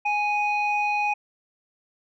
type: tone pair together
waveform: sine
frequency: 830.6 / 2489 Hz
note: G#5 / D#7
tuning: 0 / 0 cents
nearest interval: octave + perfect fifth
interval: 1900 cents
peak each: -22 / -24 dBFS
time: 0.05-1.14 s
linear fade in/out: 10 ms
effects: tanh soft clip ceiling -16 dBFS